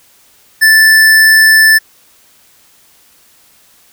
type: tone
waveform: square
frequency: 1759 Hz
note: A6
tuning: 1 cent flat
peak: -4 dBFS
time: 0.61-1.79 s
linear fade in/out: 20 ms
effects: white hiss -47 dBFS RMS until 3.92 s